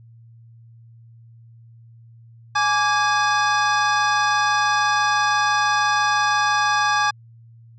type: tone cluster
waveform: square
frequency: 838 / 1168 / 1643 Hz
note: G#5 / D6 / G#6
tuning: +15 / -10 / -19 cents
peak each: -22 dBFS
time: 2.55-7.11 s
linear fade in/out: 10 ms
effects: added 115 Hz sine -44 dBFS peak until 7.78 s + resampled to 16000 Hz